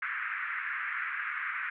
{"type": "band-pass noise", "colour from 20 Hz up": "pink", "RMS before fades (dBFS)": -35, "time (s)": [0.02, 1.7], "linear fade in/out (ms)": 5, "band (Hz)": [1300, 2200], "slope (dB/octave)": 48, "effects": []}